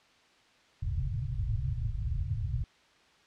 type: low-pass noise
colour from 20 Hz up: white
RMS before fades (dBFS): -32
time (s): 0.82-2.64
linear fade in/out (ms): 2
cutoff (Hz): 140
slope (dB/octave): 96
effects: white hiss -62 dBFS RMS until 3.26 s + low-pass 4000 Hz 12 dB/octave